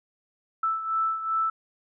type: beating tone pair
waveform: sine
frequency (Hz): 1318.5 / 1321.1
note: E6 / E6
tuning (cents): 0 / +3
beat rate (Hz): 2.6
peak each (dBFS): -25 / -31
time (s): 0.63-1.5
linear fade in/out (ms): 5
effects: none